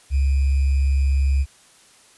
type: tone with sample-and-hold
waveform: sine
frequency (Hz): 68.4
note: C#2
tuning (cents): -23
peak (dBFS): -15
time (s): 0.1-1.46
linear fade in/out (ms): 50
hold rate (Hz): 2450
effects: white hiss -52 dBFS RMS until 2.17 s + resampled to 24000 Hz